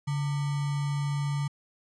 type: tone with sample-and-hold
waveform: sine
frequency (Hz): 143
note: D3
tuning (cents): -46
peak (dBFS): -26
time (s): 0.07-1.48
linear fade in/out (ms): 10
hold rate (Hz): 1050
effects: resampled to 22050 Hz